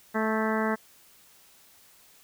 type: harmonic tone with a mistuned harmonic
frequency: 218.7 Hz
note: A3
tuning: 10 cents flat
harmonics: 1 / 2 / 3 / 4 / 5 / 6 / 7 / 8 / 9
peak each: -28 / -31 / -33 / -34 / -35 / -36 / -36 / -37 / -38 dBFS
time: 0.14-0.76 s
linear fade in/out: 20 ms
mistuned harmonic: 7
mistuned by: +36 cents
effects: white hiss -57 dBFS RMS until 2.23 s